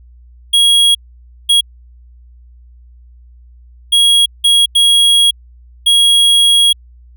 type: tone bursts at uneven times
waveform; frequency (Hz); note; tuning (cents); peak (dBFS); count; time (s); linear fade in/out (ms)
square; 3300; G#7; -12; -7; 6; 0.53-0.95 / 1.49-1.61 / 3.92-4.26 / 4.44-4.66 / 4.75-5.31 / 5.86-6.73; 10
effects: added 60 Hz sine -38 dBFS peak until 7.16 s